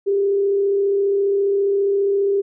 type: tone with frequency modulation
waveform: sine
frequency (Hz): 398.1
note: G4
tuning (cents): +27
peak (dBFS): -15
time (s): 0.06-2.42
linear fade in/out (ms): 20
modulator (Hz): 34.8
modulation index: 0.26
effects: none